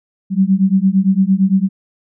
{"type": "beating tone pair", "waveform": "sine", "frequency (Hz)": [187.5, 196.3], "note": ["F#3", "G3"], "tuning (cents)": [23, 3], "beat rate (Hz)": 8.8, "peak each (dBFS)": -13, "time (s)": [0.3, 1.69], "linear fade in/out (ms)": 50, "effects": []}